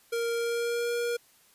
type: tone with pitch glide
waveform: square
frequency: 466.2 to 474.9 Hz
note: A#4 to A#4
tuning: 0 to +32 cents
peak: -28 dBFS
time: 0.12-1.17 s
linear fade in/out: 10 ms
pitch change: +32 cents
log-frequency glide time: 0.35-0.92 s
effects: white hiss -61 dBFS RMS until 1.54 s + resampled to 32000 Hz